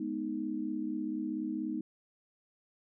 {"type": "chord", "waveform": "sine", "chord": "G# minor", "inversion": "none", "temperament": "equal with one note detuned", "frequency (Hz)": [210.4, 246.9, 311.1], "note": ["G#3", "B3", "D#4"], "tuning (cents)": [23, 0, 0], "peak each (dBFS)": [-39, -38, -35], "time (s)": [0, 1.81], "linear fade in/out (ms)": 5, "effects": []}